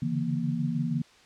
sine tone cluster, 141.5 / 147.9 / 166.9 / 235.3 Hz, C#3 / D3 / E3 / A#3, +36 / +13 / +22 / +16 cents, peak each -33 / -34 / -30 / -30 dBFS, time 0.02-1.02 s, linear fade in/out 5 ms, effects white hiss -56 dBFS RMS until 1.25 s + low-pass 5000 Hz 12 dB/octave

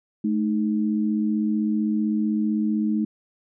sine tone pair together, 215.6 / 311.3 Hz, A3 / D#4, -35 / +1 cents, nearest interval tritone, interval 636 cents, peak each -21 / -26 dBFS, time 0.24-3.05 s, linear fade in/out 5 ms, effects none

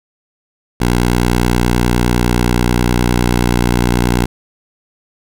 10% pulse tone with vibrato, 60.2 Hz, B1, 44 cents flat, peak -3 dBFS, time 0.8-4.26 s, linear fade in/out 10 ms, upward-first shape sine, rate 9.6 Hz, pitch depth 27 cents each way, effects none

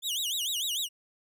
sawtooth tone with vibrato, 3322 Hz, G#7, in tune, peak -26 dBFS, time 0.02-0.89 s, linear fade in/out 50 ms, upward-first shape sine, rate 6.7 Hz, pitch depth 270 cents each way, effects none

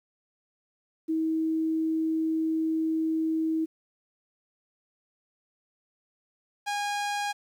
sine / sawtooth tone pair in turn, 320 / 818.8 Hz, D#4 / G#5, +49 / -25 cents, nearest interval octave + major third, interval 1626 cents, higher second, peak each -24 dBFS, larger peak neither, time 1.08-3.66 / 6.66-7.33 s, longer first, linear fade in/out 20 ms, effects low-pass 9000 Hz 12 dB/octave + 10-bit

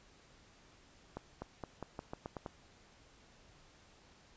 accelerating click train, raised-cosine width 1 ms, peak -27 dBFS, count 9, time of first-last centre 1.17-2.462 s, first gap 250 ms, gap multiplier 0.87, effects pink hiss -63 dBFS RMS until 4.36 s + resampled to 16000 Hz

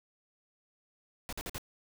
pink noise bursts, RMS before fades -39 dBFS, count 4, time 1.29-1.581 s, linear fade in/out 0 ms, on 36 ms, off 49 ms, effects none

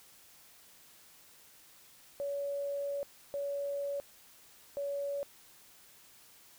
sine tone bursts at uneven times, 565 Hz, C#5, 33 cents sharp, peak -33 dBFS, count 3, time 2.2-3.03 / 3.34-4 / 4.77-5.23 s, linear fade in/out 0 ms, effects white hiss -59 dBFS RMS until 6.58 s

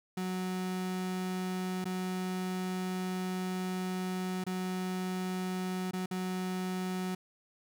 35% pulse tone with dropouts, 184.6 Hz, F#3, 4 cents flat, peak -31 dBFS, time 0.17-7.15 s, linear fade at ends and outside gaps 5 ms, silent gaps 1.844-1.854 / 4.44-4.465 / 5.911-5.933 / 6.06-6.11 s, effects none

